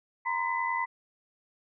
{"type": "tone cluster", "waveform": "sine", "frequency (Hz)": [937, 1027, 2003], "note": ["A#5", "C6", "B6"], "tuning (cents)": [9, -33, 24], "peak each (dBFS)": [-31, -32, -32], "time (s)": [0.25, 0.86], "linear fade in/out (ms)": 20, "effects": []}